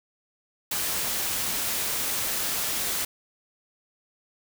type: noise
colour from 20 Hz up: white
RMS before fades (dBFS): -28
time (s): 0.71-3.05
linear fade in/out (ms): 5
effects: none